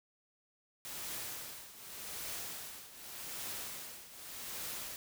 white noise with tremolo, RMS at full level -41 dBFS, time 0.85-4.96 s, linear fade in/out 0 ms, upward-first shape triangle, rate 0.85 Hz, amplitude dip 80%, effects none

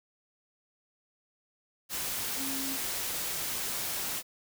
sine tone in noise, 270 Hz, C#4, 45 cents flat, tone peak -37 dBFS, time 2.36-2.78 s, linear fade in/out 50 ms, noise white, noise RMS -34 dBFS, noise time 1.89-4.23 s, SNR -6 dB, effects none

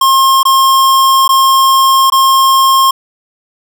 square tone with dropouts, 1070 Hz, C6, 38 cents sharp, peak -6 dBFS, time 0.01-2.91 s, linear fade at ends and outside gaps 5 ms, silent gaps 0.431-0.452 / 1.279-1.29 / 2.101-2.121 s, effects none

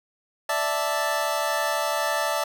25% pulse chord, D suspended second, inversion none, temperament equal, 587.3 / 659.3 / 880 Hz, D5 / E5 / A5, 0 / 0 / 0 cents, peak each -24 dBFS, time 0.49-2.44 s, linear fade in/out 5 ms, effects none

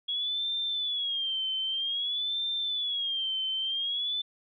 sine tone with vibrato, 3322 Hz, G#7, in tune, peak -28 dBFS, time 0.08-4.22 s, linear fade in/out 10 ms, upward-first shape sine, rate 0.52 Hz, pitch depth 130 cents each way, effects none

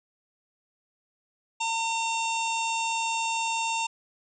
harmonic tone, 909 Hz, A#5, 44 cents flat, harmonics 1 / 3 / 4 / 5 / 6 / 7 / 8 / 9, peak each -28 / -31 / -37 / -45 / -43 / -43 / -37 / -44 dBFS, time 1.6-3.87 s, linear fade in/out 10 ms, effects none

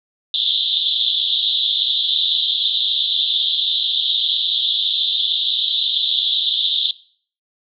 white band-pass noise, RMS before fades -19 dBFS, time 0.34-6.91 s, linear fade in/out 2 ms, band 3300 to 3800 Hz, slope 96 dB/octave, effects noise-tail reverb RT60 0.5 s tail -19 dB re dry

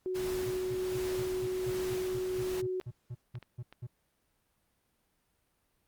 sine tone, 370 Hz, F#4, in tune, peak -31 dBFS, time 0.06-2.8 s, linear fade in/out 0 ms
pink noise with tremolo, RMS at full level -42 dBFS, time 0.14-2.62 s, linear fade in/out 20 ms, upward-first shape sine, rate 1.3 Hz, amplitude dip 45%
triangle tone bursts, 121.3 Hz, B2, 31 cents flat, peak -35 dBFS, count 15, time 0.46-3.87 s, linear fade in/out 10 ms, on 50 ms, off 190 ms
clicks, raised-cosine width 0.3 ms, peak -34 dBFS, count 6, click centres 1.091 / 2.559 / 2.813 / 3.354 / 3.427 / 3.726 s
effects pink hiss -75 dBFS RMS until 5.87 s + Opus 48 kbps

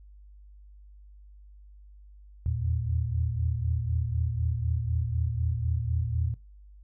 sine tone cluster, 80.1 / 84.1 / 116 Hz, E2 / E2 / A#2, -49 / +35 / -8 cents, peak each -29 / -33 / -30 dBFS, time 2.46-6.34 s, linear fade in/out 0 ms, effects noise-tail reverb RT60 0.2 s tail -18 dB re dry + added 50 Hz sine -48 dBFS peak until 6.83 s

